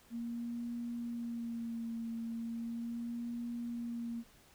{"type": "tone with vibrato", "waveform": "sine", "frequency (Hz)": 233.1, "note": "A#3", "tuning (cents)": 0, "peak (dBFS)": -37, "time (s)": [0.1, 4.24], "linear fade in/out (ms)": 50, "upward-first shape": "sine", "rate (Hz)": 0.37, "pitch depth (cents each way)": 30, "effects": ["pink hiss -63 dBFS RMS until 4.54 s"]}